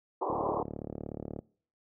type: band-pass noise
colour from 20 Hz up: white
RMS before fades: -32 dBFS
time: 0.21-0.63 s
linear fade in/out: 10 ms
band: 290 to 1100 Hz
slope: 96 dB/octave
type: click train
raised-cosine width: 2 ms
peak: -24 dBFS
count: 41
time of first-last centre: 0.3-1.39 s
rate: 36.7 Hz
effects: noise-tail reverb RT60 0.5 s tail -24 dB re dry + high-pass 80 Hz 12 dB/octave